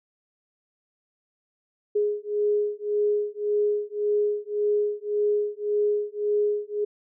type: beating tone pair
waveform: sine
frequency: 415.3 / 417.1 Hz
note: G#4 / G#4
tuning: 0 / +7 cents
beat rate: 1.8 Hz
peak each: -25 dBFS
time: 1.95-6.85 s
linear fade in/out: 10 ms
effects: none